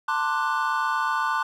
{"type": "chord", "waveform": "triangle", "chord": "D dominant seventh", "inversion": "second", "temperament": "equal with one note detuned", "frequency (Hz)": [892.3, 1046.5, 1174.7, 1480], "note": ["A5", "C6", "D6", "F#6"], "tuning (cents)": [24, 0, 0, 0], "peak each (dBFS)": -26, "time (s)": [0.08, 1.43], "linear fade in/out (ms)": 5, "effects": []}